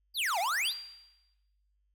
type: exponential two-way sweep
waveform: square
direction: down then up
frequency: 4978 to 659.3 to 4529 Hz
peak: -29 dBFS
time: 0.14-0.74 s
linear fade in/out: 50 ms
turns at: 0.39 s
type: tone with exponential decay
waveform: sine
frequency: 4740 Hz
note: D8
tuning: 15 cents sharp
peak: -34 dBFS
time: 0.65-1.34 s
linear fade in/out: 2 ms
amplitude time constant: 150 ms
effects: noise-tail reverb RT60 1.0 s tail -19 dB re dry + added 50 Hz sine -70 dBFS peak until 1.94 s